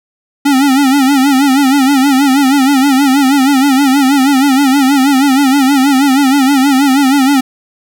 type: tone with vibrato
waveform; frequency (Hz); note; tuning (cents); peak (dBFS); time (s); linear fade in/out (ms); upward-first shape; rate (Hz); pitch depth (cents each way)
square; 272.7; C#4; -28; -7; 0.45-7.41; 10; sine; 6.3; 100
effects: none